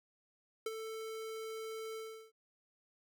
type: tone with ADSR envelope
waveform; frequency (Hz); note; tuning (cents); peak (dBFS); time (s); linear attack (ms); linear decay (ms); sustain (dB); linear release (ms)
square; 442.9; A4; +11; -34; 0.66-2.32; 4; 32; -8; 360
effects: none